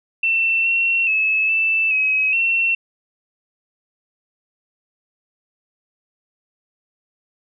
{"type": "tone with pitch steps", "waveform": "sine", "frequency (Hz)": [2686, 2721, 2594, 2647, 2549, 2710], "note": ["E7", "F7", "E7", "E7", "D#7", "E7"], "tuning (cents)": [32, -46, -28, 7, 41, 47], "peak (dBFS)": -15, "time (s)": [0.23, 2.75], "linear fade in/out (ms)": 5, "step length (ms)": 420, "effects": []}